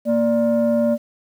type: tone pair together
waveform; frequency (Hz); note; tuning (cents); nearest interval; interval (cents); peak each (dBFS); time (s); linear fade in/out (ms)
sine; 232.9 / 586.9; A#3 / D5; -1 / -1; octave + major third; 1600; -16; 0.05-0.98; 50
effects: tanh soft clip ceiling -11 dBFS + 8-bit